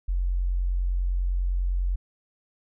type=tone; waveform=sine; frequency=44.99 Hz; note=F#1; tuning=48 cents flat; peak=-22 dBFS; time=0.08-1.96 s; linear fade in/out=10 ms; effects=none